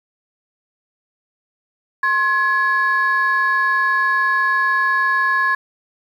sine tone pair together, 1065.9 / 1692 Hz, C6 / G#6, +32 / +32 cents, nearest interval minor sixth, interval 800 cents, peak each -17 / -15 dBFS, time 2.03-5.55 s, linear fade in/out 5 ms, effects tanh soft clip ceiling -9 dBFS + 8-bit

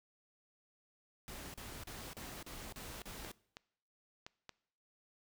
pink noise bursts, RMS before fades -48 dBFS, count 7, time 1.28-3.316 s, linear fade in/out 0 ms, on 260 ms, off 36 ms
clicks, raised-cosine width 0.2 ms, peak -30 dBFS, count 5, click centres 3.016 / 3.248 / 3.569 / 4.265 / 4.493 s
effects noise-tail reverb RT60 0.7 s tail -22 dB re dry

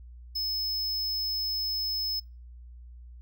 square tone, 5200 Hz, E8, 24 cents flat, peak -29 dBFS, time 0.35-2.2 s, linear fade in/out 10 ms, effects noise-tail reverb RT60 0.3 s tail -26 dB re dry + added 60 Hz sine -44 dBFS peak until 3.21 s

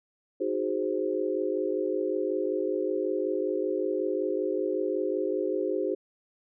sine chord, Ab dominant seventh, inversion second, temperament equal, 311.1 / 370 / 415.3 / 523.3 Hz, Eb4 / Gb4 / Ab4 / C5, 0 / 0 / 0 / 0 cents, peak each -33 / -30 / -31 / -32 dBFS, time 0.4-5.95 s, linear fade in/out 10 ms, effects none

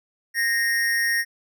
square tone with amplitude modulation, 1857 Hz, A#6, 7 cents flat, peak -18 dBFS, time 0.34-1.25 s, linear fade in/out 50 ms, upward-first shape sine, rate 212 Hz, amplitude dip 55%, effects none

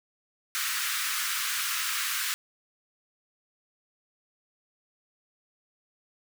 pink high-pass noise, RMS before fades -30 dBFS, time 0.55-2.34 s, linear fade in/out 0 ms, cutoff 1200 Hz, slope 48 dB/octave, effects none

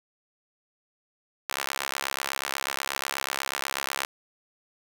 sawtooth tone with high-pass filter, 68.2 Hz, C#2, 28 cents flat, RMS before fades -32 dBFS, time 1.49-4.05 s, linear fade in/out 0 ms, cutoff 1200 Hz, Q 0.81, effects 8-bit

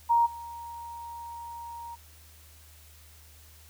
sine tone with level steps, 937 Hz, A#5, 9 cents sharp, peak -19 / -38 dBFS, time 0.09-1.96 s, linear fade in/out 20 ms, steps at 0.25 s, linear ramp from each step 20 ms, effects added 77 Hz sine -53 dBFS peak until 3.69 s + white hiss -56 dBFS RMS until 3.69 s

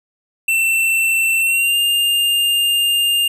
square tone with pitch glide, 2686 to 2808 Hz, E7 to F7, +32 to +9 cents, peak -14 dBFS, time 0.48-3.28 s, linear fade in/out 5 ms, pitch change +77 cents, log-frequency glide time 1.4-1.77 s, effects none

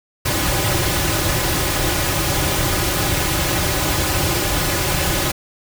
pink noise with comb filter, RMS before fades -19 dBFS, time 0.25-5.32 s, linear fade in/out 10 ms, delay 4.4 ms, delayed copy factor -0.7, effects none

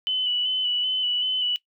sine tone with vibrato, 2993 Hz, F#7, 19 cents sharp, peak -21 dBFS, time 0.07-1.56 s, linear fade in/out 0 ms, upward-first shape square, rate 2.6 Hz, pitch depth 22 cents each way, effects noise-tail reverb RT60 0.1 s tail -18 dB re dry

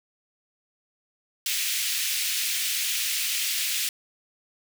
pink high-pass noise, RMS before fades -27 dBFS, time 1.46-3.89 s, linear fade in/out 2 ms, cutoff 2300 Hz, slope 24 dB/octave, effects none

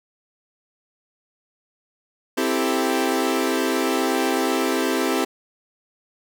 sawtooth chord, A minor seventh, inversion first, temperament equal, 261.6 / 329.6 / 392 / 440 Hz, C4 / E4 / G4 / A4, 0 / 0 / 0 / 0 cents, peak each -20 / -21 / -21 / -24 dBFS, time 2.37-5.25 s, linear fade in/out 10 ms, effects none

